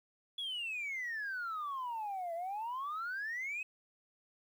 sine exponential two-way sweep, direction down then up, 3416 to 659.3 to 2582 Hz, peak -35 dBFS, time 0.38-3.63 s, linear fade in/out 5 ms, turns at 2.34 s, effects tanh soft clip ceiling -34 dBFS + 11-bit

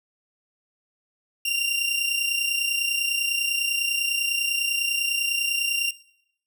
sawtooth tone pair together, 2764 / 2794 Hz, F7 / F7, -19 / 0 cents, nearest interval unison, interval 19 cents, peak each -22 / -23 dBFS, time 1.45-5.91 s, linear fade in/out 5 ms, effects noise-tail reverb RT60 0.7 s tail -19 dB re dry

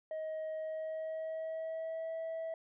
sine tone with pitch glide, 630 to 651.1 Hz, D#5 to E5, +21 to -22 cents, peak -34 dBFS, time 0.11-2.54 s, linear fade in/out 2 ms, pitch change +57 cents, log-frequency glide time 0.57-2.12 s, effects tanh soft clip ceiling -36 dBFS

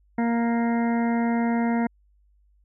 harmonic tone, 233.4 Hz, A#3, 2 cents sharp, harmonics 1 / 2 / 3 / 4 / 6 / 7 / 8 / 9, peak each -21 / -33 / -31 / -33 / -40 / -43 / -39 / -40 dBFS, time 0.18-1.87 s, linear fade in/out 5 ms, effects added 50 Hz sine -58 dBFS peak until 2.64 s

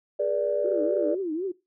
sine chord, G# diminished, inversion none, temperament equal with one note detuned, 415.3 / 483.4 / 587.3 Hz, G#4 / B4 / D5, 0 / -37 / 0 cents, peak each -29 / -29 / -24 dBFS, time 0.19-1.15 s, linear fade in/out 10 ms
sine tone with vibrato, 346 Hz, F4, 16 cents flat, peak -26 dBFS, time 0.64-1.52 s, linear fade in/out 10 ms, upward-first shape triangle, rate 4 Hz, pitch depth 250 cents each way
effects noise-tail reverb RT60 0.2 s tail -18 dB re dry + tanh soft clip ceiling -11 dBFS

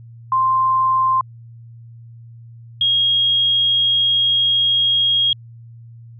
sine tone pair in turn, 1046.5 / 3269 Hz, C6 / G#7, 0 / -28 cents, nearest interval octave + minor sixth, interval 1972 cents, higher second, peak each -13 dBFS, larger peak neither, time 0.32-1.21 / 2.81-5.33 s, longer second, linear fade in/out 2 ms, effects added 116 Hz sine -37 dBFS peak until 6.19 s

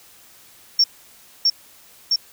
sine tone with echo, 5480 Hz, F8, 34 cents flat, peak -10 dBFS, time 0.79-0.84 s, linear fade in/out 5 ms, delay 660 ms, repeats 2, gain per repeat -2 dB, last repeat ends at 2.16 s, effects tanh soft clip ceiling -8 dBFS + white hiss -49 dBFS RMS until 2.32 s

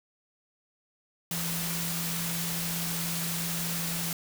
sine tone in noise, 168.6 Hz, E3, 39 cents sharp, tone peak -34 dBFS, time 1.31-4.13 s, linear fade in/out 2 ms, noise white, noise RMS -33 dBFS, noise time 1.31-4.13 s, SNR -4 dB, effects none

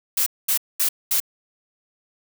blue noise bursts, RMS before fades -20 dBFS, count 4, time 0.17-1.202 s, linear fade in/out 5 ms, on 93 ms, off 220 ms, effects none

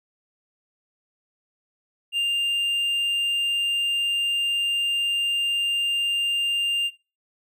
triangle tone, 2798 Hz, F7, 3 cents sharp, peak -19 dBFS, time 2.12-6.91 s, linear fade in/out 50 ms, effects noise-tail reverb RT60 0.3 s tail -20 dB re dry

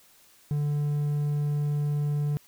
triangle tone, 146.7 Hz, D3, 2 cents flat, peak -22 dBFS, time 0.51-2.37 s, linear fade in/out 0 ms, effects white hiss -58 dBFS RMS until 2.47 s

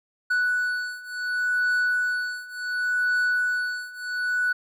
triangle beating tone pair, 1480 / 1480.69 Hz, F#6 / F#6, 0 / +1 cents, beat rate 0.69 Hz, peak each -25 / -23 dBFS, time 0.3-4.53 s, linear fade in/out 10 ms, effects none

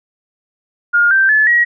sine tone with pitch steps, 1419 / 1565.4 / 1726.9 / 1905.1 Hz, F6 / G6 / A6 / A#6, +27 / -3 / -33 / +37 cents, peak -8 dBFS, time 0.93-1.65 s, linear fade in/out 20 ms, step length 180 ms, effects none

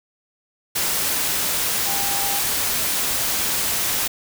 sine tone in noise, 798 Hz, G5, 31 cents sharp, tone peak -29 dBFS, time 1.86-2.4 s, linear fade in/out 10 ms, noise white, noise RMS -22 dBFS, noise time 0.75-4.08 s, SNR -10 dB, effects none

